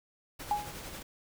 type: noise with tremolo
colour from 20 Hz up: pink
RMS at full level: -42 dBFS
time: 0.39-1.03 s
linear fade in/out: 10 ms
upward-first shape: sine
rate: 11 Hz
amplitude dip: 35%
type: tone with exponential decay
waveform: sine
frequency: 830.6 Hz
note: G#5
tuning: in tune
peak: -23 dBFS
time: 0.51-0.77 s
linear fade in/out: 2 ms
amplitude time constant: 56 ms
effects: none